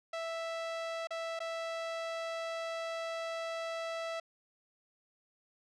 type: tone with dropouts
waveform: sawtooth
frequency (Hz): 659.3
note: E5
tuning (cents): 0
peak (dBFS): -32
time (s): 0.13-4.2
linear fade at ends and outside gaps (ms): 5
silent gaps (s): 1.072-1.106 / 1.392-1.402
effects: low-pass 5000 Hz 12 dB/octave